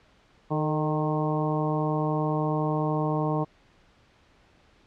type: harmonic tone with a mistuned harmonic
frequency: 153.8 Hz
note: D#3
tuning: 20 cents flat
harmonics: 1 / 2 / 3 / 4 / 5 / 6 / 7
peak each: -27 / -30 / -32 / -33 / -34 / -35 / -35 dBFS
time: 0.5-3.45 s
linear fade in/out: 20 ms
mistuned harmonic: 3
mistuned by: -38 cents
effects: pink hiss -60 dBFS RMS until 4.86 s + low-pass 4000 Hz 12 dB/octave